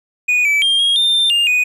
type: tone with pitch steps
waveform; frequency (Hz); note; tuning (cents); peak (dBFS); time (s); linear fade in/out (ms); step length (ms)
triangle; 2468 / 2305 / 3204 / 3270 / 3609 / 3587 / 2810 / 2482; D#7 / D7 / G7 / G#7 / A7 / A7 / F7 / D#7; -15 / -33 / +37 / -28 / +43 / +33 / +10 / -5; -10; 0.28-1.64; 10; 170
effects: resampled to 32000 Hz